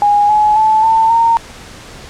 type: tone with pitch steps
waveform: sine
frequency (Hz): 823 / 846.1 / 869.9 / 894.4 / 919.5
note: G#5 / G#5 / A5 / A5 / A#5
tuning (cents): -16 / +32 / -20 / +28 / -24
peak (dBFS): -7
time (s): 0.02-1.37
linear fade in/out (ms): 0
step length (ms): 270
effects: pink hiss -34 dBFS RMS until 2.09 s + low-pass 8000 Hz 12 dB/octave